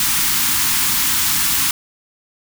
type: band-stop noise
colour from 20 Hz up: white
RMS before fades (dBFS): -17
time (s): 0-1.71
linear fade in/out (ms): 2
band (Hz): 330 to 870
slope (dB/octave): 48
effects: none